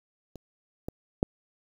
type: clicks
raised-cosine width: 2 ms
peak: -29 / -20 / -9 dBFS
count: 3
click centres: 0.357 / 0.885 / 1.229 s
effects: 8-bit